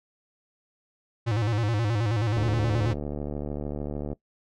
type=tone with vibrato; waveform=square; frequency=110 Hz; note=A2; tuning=in tune; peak=-24 dBFS; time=1.26-2.94 s; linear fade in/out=20 ms; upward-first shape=square; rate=9.4 Hz; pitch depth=110 cents each way
type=click train; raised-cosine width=2 ms; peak=-19 dBFS; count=130; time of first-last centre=2.37-4.13 s; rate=73.3 Hz
effects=noise-tail reverb RT60 0.1 s tail -20 dB re dry + low-pass 5000 Hz 12 dB/octave